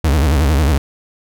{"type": "tone with vibrato", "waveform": "40% pulse", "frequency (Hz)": 73.42, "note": "D2", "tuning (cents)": 0, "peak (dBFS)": -10, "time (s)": [0.04, 0.78], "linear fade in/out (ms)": 5, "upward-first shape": "sine", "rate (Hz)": 11, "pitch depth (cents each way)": 180, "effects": []}